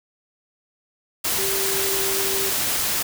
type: tone in noise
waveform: sine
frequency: 390 Hz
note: G4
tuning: 9 cents flat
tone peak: -27 dBFS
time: 1.38-2.5 s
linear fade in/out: 10 ms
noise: white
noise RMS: -23 dBFS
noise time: 1.24-3.03 s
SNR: -7 dB
effects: none